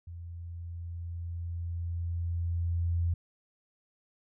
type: tone with level ramp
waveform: sine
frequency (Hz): 85.3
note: F2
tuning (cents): -40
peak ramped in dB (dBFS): -40 to -25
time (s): 0.07-3.14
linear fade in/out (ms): 5
effects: none